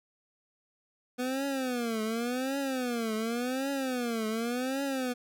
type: tone with vibrato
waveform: 25% pulse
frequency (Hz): 245.9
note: B3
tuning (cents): -7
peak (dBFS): -26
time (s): 1.18-5.14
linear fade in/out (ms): 20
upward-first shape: triangle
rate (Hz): 0.89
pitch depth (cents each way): 230
effects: none